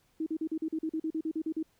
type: tone bursts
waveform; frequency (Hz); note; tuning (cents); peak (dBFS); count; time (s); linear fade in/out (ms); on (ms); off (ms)
sine; 317.8; D#4; +37; -29; 14; 0.2-1.629; 5; 64; 41
effects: pink hiss -70 dBFS RMS until 1.79 s